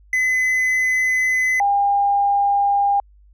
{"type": "tone pair in turn", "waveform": ["triangle", "sine"], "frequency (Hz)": [2024, 804.6], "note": ["B6", "G5"], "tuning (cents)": [42, 45], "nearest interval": "octave + major third", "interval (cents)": 1597, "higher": "first", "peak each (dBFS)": -14, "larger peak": "neither", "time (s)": [[0.13, 1.6], [1.6, 3]], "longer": "first", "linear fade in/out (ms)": 2, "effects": ["added 50 Hz sine -47 dBFS peak until 3.33 s"]}